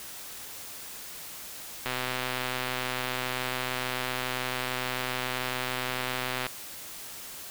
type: click train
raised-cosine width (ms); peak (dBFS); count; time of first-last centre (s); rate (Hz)
0.3; -14; 586; 1.86-6.466; 127
effects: white hiss -42 dBFS RMS until 7.5 s